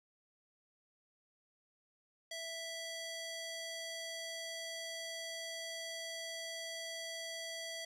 square tone with band-pass filter, 659.3 Hz, E5, in tune, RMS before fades -44 dBFS, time 2.31-7.85 s, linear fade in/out 5 ms, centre 4600 Hz, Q 0.84, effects none

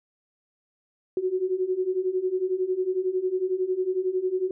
sine beating tone pair, 364.2 / 375.2 Hz, F#4 / F#4, -27 / +24 cents, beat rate 11 Hz, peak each -28 / -25 dBFS, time 1.17-4.51 s, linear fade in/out 2 ms, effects none

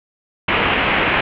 white low-pass noise, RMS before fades -17 dBFS, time 0.48-1.21 s, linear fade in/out 5 ms, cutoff 2900 Hz, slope 48 dB/octave, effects none

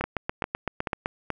two click trains, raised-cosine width 0.5 ms, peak -12 / -11 dBFS, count 4 / 9, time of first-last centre 0.01-1.303 / 0.04-1.059 s, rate 2.32 / 7.85 Hz, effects none

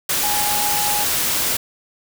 sine tone in noise, 830.6 Hz, G#5, in tune, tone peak -23 dBFS, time 0.23-1.04 s, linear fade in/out 5 ms, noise white, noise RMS -20 dBFS, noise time 0.09-1.57 s, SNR -6 dB, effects none

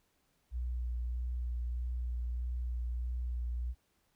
sine tone with vibrato, 60.5 Hz, B1, 35 cents flat, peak -33 dBFS, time 0.51-3.75 s, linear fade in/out 50 ms, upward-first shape sine, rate 1.6 Hz, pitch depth 19 cents each way, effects pink hiss -75 dBFS RMS until 4.15 s

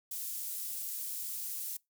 pink high-pass noise, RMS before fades -39 dBFS, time 0.11-1.77 s, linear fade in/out 5 ms, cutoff 11000 Hz, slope 12 dB/octave, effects noise-tail reverb RT60 0.2 s tail -24 dB re dry

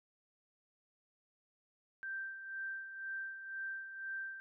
sine tone with tremolo, 1568 Hz, G6, in tune, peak -38 dBFS, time 2.03-4.4 s, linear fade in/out 0 ms, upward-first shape sine, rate 2 Hz, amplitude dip 60%, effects none

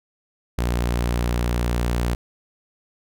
sawtooth tone, 59.6 Hz, A#1, 39 cents sharp, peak -16 dBFS, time 0.58-2.15 s, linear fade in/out 5 ms, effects none

